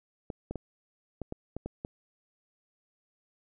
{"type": "clicks", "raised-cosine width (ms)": 2, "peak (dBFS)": -22, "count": 8, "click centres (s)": [0.302, 0.51, 0.557, 1.217, 1.324, 1.566, 1.66, 1.849], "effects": []}